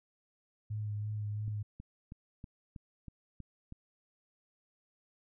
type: tone with vibrato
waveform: sine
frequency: 105.4 Hz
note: G#2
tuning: 26 cents sharp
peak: -34 dBFS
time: 0.7-1.63 s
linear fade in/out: 10 ms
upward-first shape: sine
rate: 3 Hz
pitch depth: 22 cents each way
type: click train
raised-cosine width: 5 ms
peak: -33 dBFS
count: 8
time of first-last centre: 1.48-3.724 s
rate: 3.12 Hz
effects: none